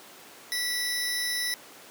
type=tone pair together; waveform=25% pulse; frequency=1959 / 5259 Hz; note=B6 / E8; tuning=-15 / -5 cents; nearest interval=octave + perfect fourth; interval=1710 cents; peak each=-26 dBFS; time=0.52-1.54 s; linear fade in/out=0 ms; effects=pink hiss -48 dBFS RMS until 1.9 s + high-pass 300 Hz 12 dB/octave